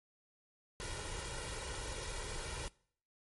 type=noise with comb filter; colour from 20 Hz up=pink; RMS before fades=-42 dBFS; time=0.8-2.68 s; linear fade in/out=0 ms; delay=2.1 ms; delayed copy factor=+0.7; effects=noise-tail reverb RT60 0.6 s tail -24 dB re dry + MP3 48 kbps